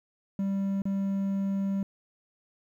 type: tone with dropouts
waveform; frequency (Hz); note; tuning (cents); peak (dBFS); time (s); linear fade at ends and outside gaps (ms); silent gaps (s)
triangle; 196; G3; 0; -24; 0.39-1.83; 2; 0.82-0.854
effects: 11-bit